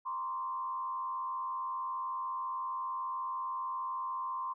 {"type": "tone with frequency modulation", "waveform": "sine", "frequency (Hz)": 1046.5, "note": "C6", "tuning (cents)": 0, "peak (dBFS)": -34, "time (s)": [0.05, 4.54], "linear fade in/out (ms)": 20, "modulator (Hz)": 89.2, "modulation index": 0.73, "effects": []}